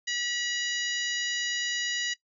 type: harmonic tone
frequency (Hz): 969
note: B5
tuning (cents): -33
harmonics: 2 / 3 / 4 / 5 / 6 / 7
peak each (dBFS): -33 / -35 / -36 / -37 / -38 / -38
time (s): 0.07-2.14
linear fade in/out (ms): 10
effects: noise-tail reverb RT60 0.1 s tail -17 dB re dry